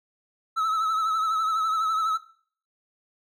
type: tone with vibrato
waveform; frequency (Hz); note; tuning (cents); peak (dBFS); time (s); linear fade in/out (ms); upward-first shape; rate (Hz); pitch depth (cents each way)
triangle; 1300; E6; -24; -20; 0.56-2.18; 20; sine; 12; 46
effects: noise-tail reverb RT60 0.5 s tail -17 dB re dry